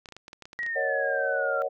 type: clicks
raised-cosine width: 0.2 ms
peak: -26 dBFS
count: 12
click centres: 0.058 / 0.088 / 0.123 / 0.166 / 0.281 / 0.331 / 0.423 / 0.455 / 0.531 / 0.59 / 0.632 / 0.664 s
type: exponential sweep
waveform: sine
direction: down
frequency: 1916 to 1361 Hz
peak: -28 dBFS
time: 0.59-1.62 s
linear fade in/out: 0 ms
type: chord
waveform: sine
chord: D# minor seventh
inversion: second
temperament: equal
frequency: 466.2 / 554.4 / 622.3 / 740 Hz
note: A#4 / C#5 / D#5 / F#5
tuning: 0 / 0 / 0 / 0 cents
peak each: -34 / -28 / -32 / -34 dBFS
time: 0.75-1.69 s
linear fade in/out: 20 ms
effects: none